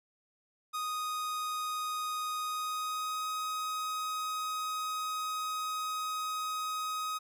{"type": "tone with pitch glide", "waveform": "45% pulse", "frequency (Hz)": [1244.5, 1259], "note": ["D#6", "D#6"], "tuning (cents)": [0, 20], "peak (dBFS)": -33, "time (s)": [0.73, 7.19], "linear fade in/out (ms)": 20, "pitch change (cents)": 20, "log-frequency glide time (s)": [2.41, 3.28], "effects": []}